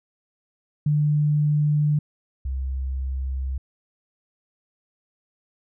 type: tone pair in turn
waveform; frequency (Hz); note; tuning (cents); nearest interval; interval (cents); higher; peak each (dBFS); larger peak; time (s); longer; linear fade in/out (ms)
sine; 148.9 / 65.98; D3 / C2; +24 / +15; octave + major second; 1409; first; -17 / -24; first; 0.86-1.99 / 2.45-3.58; neither; 5
effects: none